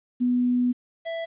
sine / square tone pair in turn, 246.7 / 662 Hz, B3 / E5, -2 / +7 cents, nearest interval octave + perfect fourth, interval 1709 cents, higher second, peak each -19 / -29 dBFS, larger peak first, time 0.2-0.73 / 1.05-1.26 s, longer first, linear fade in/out 20 ms, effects resampled to 8000 Hz + 10-bit

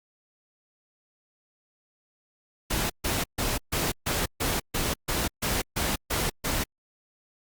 pink noise bursts, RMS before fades -27 dBFS, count 12, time 2.7-6.64 s, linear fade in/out 10 ms, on 200 ms, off 140 ms, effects Opus 48 kbps

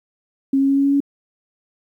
sine tone with pitch steps, 271.7 / 273.6 / 275.5 / 277.4 / 279.3 / 281.3 Hz, C#4 / C#4 / C#4 / C#4 / C#4 / C#4, -35 / -23 / -11 / +1 / +13 / +26 cents, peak -13 dBFS, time 0.53-1.004 s, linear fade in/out 5 ms, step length 79 ms, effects 9-bit

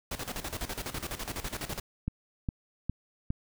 pink noise with tremolo, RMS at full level -35 dBFS, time 0.11-1.8 s, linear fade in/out 5 ms, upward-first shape square, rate 12 Hz, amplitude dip 75%
click train, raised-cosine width 5 ms, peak -18 dBFS, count 4, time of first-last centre 2.08-3.304 s, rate 2.45 Hz
effects none

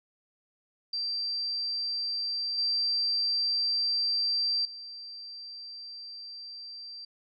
sine tone with level steps, 4699 Hz, D8, in tune, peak -29 / -25 / -40 dBFS, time 0.93-7.05 s, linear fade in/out 5 ms, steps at 2.58 / 4.65 s, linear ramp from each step 2 ms, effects none

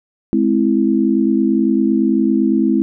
sine chord, Ab augmented, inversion none, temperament equal with one note detuned, 211.8 / 261.6 / 329.6 Hz, Ab3 / C4 / E4, +34 / 0 / 0 cents, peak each -16 dBFS, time 0.33-2.82 s, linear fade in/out 0 ms, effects none

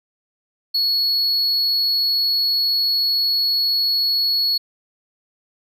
triangle tone, 4367 Hz, C#8, 27 cents flat, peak -15 dBFS, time 0.74-4.58 s, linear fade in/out 10 ms, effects none

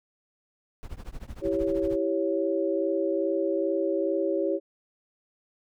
brown noise with tremolo, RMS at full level -35 dBFS, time 0.83-1.96 s, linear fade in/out 0 ms, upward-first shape triangle, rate 13 Hz, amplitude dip 100%
sine chord, C# diminished, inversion first, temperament equal, 329.6 / 392 / 554.4 Hz, E4 / G4 / C#5, 0 / 0 / 0 cents, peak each -28 dBFS, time 1.41-4.6 s, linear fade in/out 50 ms
effects none

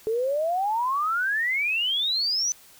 sine exponential sweep, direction up, 428.9 to 6100 Hz, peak -22 dBFS, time 0.07-2.52 s, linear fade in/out 0 ms, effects white hiss -52 dBFS RMS until 2.79 s

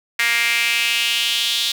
sawtooth tone with high-pass filter sweep, 234 Hz, A#3, 7 cents sharp, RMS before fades -19 dBFS, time 0.19-1.72 s, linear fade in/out 5 ms, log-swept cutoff 2000 to 3600 Hz, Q 4, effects none

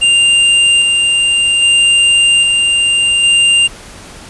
square tone with tremolo, 2794 Hz, F7, in tune, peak -7 dBFS, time 0.01-3.68 s, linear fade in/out 20 ms, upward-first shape square, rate 0.62 Hz, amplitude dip 25%, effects pink hiss -33 dBFS RMS until 4.29 s + resampled to 24000 Hz

